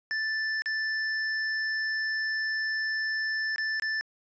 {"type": "tone with dropouts", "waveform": "square", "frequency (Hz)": 1760, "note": "A6", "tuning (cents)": 0, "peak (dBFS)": -28, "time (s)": [0.11, 4.01], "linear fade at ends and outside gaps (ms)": 0, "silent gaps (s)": [[0.62, 0.659], [3.56, 3.582], [3.798, 3.822]], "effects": ["resampled to 16000 Hz"]}